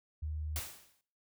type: tone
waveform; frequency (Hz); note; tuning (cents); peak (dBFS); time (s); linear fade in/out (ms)
sine; 76.7; D#2; -24; -35; 0.22-0.6; 10
type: noise with exponential decay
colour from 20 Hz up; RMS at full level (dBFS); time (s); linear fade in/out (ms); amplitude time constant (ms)
white; -37; 0.56-1.01; 0; 96
effects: noise-tail reverb RT60 0.5 s tail -17 dB re dry